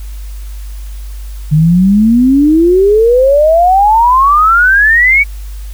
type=exponential sweep; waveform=sine; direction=up; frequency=148.4 to 2285 Hz; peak=-4 dBFS; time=1.51-5.24 s; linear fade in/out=20 ms; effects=added 50 Hz sine -21 dBFS peak until 5.73 s + white hiss -40 dBFS RMS until 5.73 s

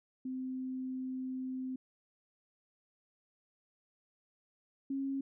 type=tone pair in turn; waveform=sine; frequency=258.7 / 272.2 Hz; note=C4 / C#4; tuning=-19 / -31 cents; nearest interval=minor second; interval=88 cents; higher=second; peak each=-36 / -33 dBFS; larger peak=second; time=0.25-1.76 / 4.9-5.21 s; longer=first; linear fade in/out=5 ms; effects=none

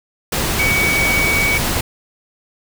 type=tone in noise; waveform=sine; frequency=2257 Hz; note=C#7; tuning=31 cents sharp; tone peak=-15 dBFS; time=0.59-1.58 s; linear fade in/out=5 ms; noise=pink; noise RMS=-19 dBFS; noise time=0.32-1.81 s; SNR=+1 dB; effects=none

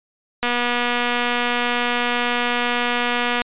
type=click train; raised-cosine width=0.3 ms; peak=-5 dBFS; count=724; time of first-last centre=0.43-3.418 s; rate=242 Hz; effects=resampled to 8000 Hz

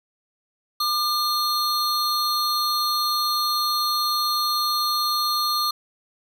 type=tone pair together; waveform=square; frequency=1200 / 4271 Hz; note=D6 / C8; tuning=+37 / +35 cents; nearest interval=octave + minor seventh; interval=2198 cents; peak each=-24 dBFS; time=0.8-5.71 s; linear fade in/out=5 ms; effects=none

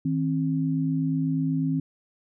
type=tone pair together; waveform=sine; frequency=158.7 / 266.9 Hz; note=D#3 / C4; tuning=+35 / +35 cents; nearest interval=major sixth; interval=900 cents; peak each=-25 dBFS; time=0.05-1.8 s; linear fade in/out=5 ms; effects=none

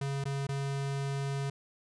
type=tone with dropouts; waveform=square; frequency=138.59 Hz; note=C#3; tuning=in tune; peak=-32 dBFS; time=0.01-1.5 s; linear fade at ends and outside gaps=5 ms; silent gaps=0.241-0.254 / 0.469-0.489 s; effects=resampled to 22050 Hz

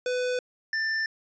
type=tone pair in turn; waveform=square; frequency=499 / 1778.2 Hz; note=B4 / A6; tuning=+18 / +18 cents; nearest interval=octave + minor seventh; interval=2200 cents; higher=second; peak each=-26 dBFS; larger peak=neither; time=0.06-0.39 / 0.73-1.06 s; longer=neither; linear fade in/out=2 ms; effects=resampled to 16000 Hz

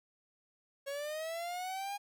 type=linear sweep; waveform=45% pulse; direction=up; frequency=549 to 818 Hz; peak=-37 dBFS; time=0.86-1.98 s; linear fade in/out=20 ms; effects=none

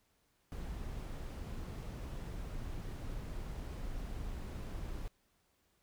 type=noise; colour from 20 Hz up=brown; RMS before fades=-42 dBFS; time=0.52-5.08 s; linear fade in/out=0 ms; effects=pink hiss -75 dBFS RMS until 5.82 s

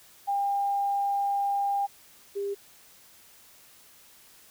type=tone pair in turn; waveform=sine; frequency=801 / 400.5 Hz; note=G5 / G4; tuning=+37 / +37 cents; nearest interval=octave; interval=1200 cents; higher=first; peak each=-24 / -28 dBFS; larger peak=first; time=0.27-1.87 / 2.35-2.55 s; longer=first; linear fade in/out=20 ms; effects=white hiss -55 dBFS RMS until 4.5 s

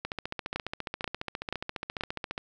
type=two click trains; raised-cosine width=0.3 ms; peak=-14 / -17 dBFS; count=4 / 35; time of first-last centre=0.56-2.009 / 0.05-2.379 s; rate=2.07 / 14.6 Hz; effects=none

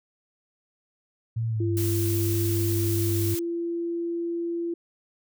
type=tone with pitch glide; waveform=sine; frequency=113.9 to 100.31 Hz; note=A#2 to G2; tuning=-40 to +40 cents; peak=-24 dBFS; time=1.36-3.35 s; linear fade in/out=10 ms; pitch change=-220 cents; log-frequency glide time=1.49-1.73 s
type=tone; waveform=sine; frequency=340 Hz; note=F4; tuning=46 cents flat; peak=-26 dBFS; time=1.6-4.74 s; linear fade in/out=5 ms
type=noise; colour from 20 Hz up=blue; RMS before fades=-33 dBFS; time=1.77-3.39 s; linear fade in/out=0 ms
effects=none

